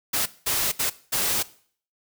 white noise bursts at uneven times, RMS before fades -24 dBFS, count 4, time 0.13-0.26 / 0.46-0.72 / 0.79-0.9 / 1.12-1.43 s, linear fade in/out 10 ms, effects noise-tail reverb RT60 0.5 s tail -18 dB re dry

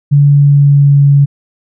sine tone with pitch glide, 143.3 to 141.41 Hz, D3 to C#3, -42 to +35 cents, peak -3 dBFS, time 0.11-1.26 s, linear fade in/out 20 ms, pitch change -23 cents, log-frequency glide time 0.26-1.03 s, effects none

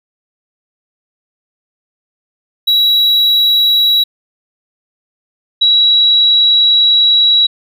triangle / sine tone pair in turn, 3890 / 3890 Hz, B7 / B7, -27 / -27 cents, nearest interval unison, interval 0 cents, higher neither, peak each -6 dBFS, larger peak neither, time 2.67-4.04 / 5.61-7.47 s, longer second, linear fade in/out 10 ms, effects none

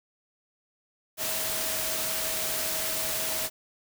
sine tone in noise, 640 Hz, D#5, 49 cents sharp, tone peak -39 dBFS, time 1.17-3.5 s, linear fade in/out 50 ms, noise white, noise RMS -30 dBFS, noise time 1.17-3.5 s, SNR -12 dB, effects none

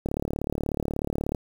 click train, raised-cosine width 2 ms, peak -14 dBFS, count 48, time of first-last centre 0.06-1.348 s, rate 36.5 Hz, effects 7-bit

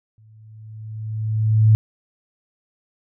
sine tone with exponential growth, 109.1 Hz, A2, 14 cents flat, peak -8 dBFS, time 0.18-1.75 s, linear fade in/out 0 ms, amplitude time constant 340 ms, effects none

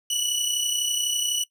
20% pulse tone pair together, 2928 / 2960 Hz, F#7 / F#7, -19 / 0 cents, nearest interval unison, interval 19 cents, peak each -23 / -19 dBFS, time 0.1-1.44 s, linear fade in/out 5 ms, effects noise-tail reverb RT60 0.1 s tail -20 dB re dry

